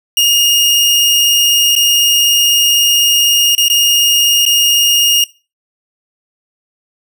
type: tone with dropouts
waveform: sawtooth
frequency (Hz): 2846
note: F7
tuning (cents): +32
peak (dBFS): -5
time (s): 0.17-5.24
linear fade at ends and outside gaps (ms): 2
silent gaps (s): 1.753-1.762 / 3.551-3.579 / 3.683-3.699 / 4.453-4.462
effects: noise-tail reverb RT60 0.3 s tail -20 dB re dry